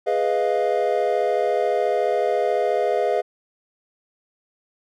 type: chord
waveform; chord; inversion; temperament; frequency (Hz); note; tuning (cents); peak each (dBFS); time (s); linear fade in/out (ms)
triangle; F half-diminished seventh; first; equal with one note detuned; 415.3 / 493.9 / 624.4 / 698.5; Ab4 / Cb5 / Eb5 / F5; 0 / 0 / +6 / 0; -22; 0.06-3.22; 20
effects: none